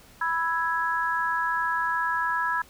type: chord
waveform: sine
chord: E major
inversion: second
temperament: equal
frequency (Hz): 987.8 / 1318.5 / 1661.2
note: B5 / E6 / G#6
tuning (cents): 0 / 0 / 0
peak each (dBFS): -27 / -30 / -27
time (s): 0.21-2.62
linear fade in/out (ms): 5
effects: pink hiss -53 dBFS RMS until 2.69 s